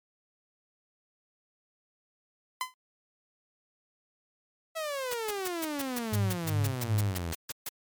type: tone with exponential decay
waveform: sawtooth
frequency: 1020 Hz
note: C6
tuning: 44 cents flat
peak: -22 dBFS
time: 2.61-2.74 s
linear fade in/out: 1 ms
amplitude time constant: 28 ms
type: exponential sweep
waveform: sawtooth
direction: down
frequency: 659.3 to 79.1 Hz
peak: -28 dBFS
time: 4.75-7.34 s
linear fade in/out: 20 ms
type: noise bursts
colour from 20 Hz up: white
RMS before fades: -35 dBFS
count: 16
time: 5.11-7.69 s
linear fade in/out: 5 ms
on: 30 ms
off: 140 ms
type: tone with tremolo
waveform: sine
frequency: 103.83 Hz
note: G#2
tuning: in tune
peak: -24 dBFS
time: 6.12-7.18 s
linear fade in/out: 10 ms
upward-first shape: sine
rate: 2.6 Hz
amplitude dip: 100%
effects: MP3 96 kbps